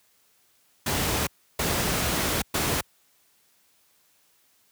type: noise bursts at uneven times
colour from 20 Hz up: pink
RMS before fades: -25 dBFS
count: 3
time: 0.86-1.27 / 1.59-2.42 / 2.54-2.81 s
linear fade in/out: 5 ms
effects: white hiss -64 dBFS RMS until 4.71 s + high-pass 60 Hz 12 dB/octave